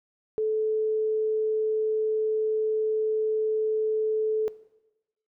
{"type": "tone", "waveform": "sine", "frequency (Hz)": 434.6, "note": "A4", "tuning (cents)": -21, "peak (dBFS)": -23, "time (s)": [0.38, 4.48], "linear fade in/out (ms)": 0, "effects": ["noise-tail reverb RT60 1.0 s tail -18 dB re dry"]}